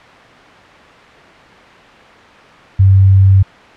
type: tone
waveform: sine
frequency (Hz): 96.4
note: G2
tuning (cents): -28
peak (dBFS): -4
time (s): 2.79-3.43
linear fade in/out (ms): 10
effects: white hiss -38 dBFS RMS until 3.76 s + low-pass 2000 Hz 12 dB/octave